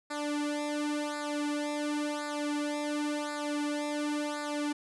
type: tone with flanger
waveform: sawtooth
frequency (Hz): 295.2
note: D4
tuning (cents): +9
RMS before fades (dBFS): -33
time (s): 0.1-4.73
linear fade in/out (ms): 10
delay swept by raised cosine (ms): 0.33 to 2.73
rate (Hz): 0.93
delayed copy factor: -0.95
effects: resampled to 24000 Hz